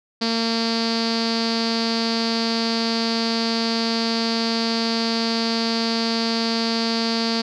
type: tone with low-pass filter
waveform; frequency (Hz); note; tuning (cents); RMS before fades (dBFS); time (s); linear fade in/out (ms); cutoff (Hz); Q
sawtooth; 228.3; A#3; -36; -22; 0.21-7.42; 10; 4600; 9.5
effects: none